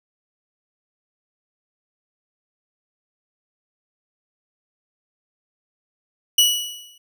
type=tone with exponential decay; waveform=sawtooth; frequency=2937 Hz; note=F#7; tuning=13 cents flat; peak=-7 dBFS; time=6.38-6.98 s; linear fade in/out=5 ms; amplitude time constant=130 ms; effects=none